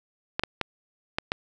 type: clicks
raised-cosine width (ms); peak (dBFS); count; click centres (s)
0.3; -9; 5; 0.395 / 0.436 / 0.613 / 1.185 / 1.319
effects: none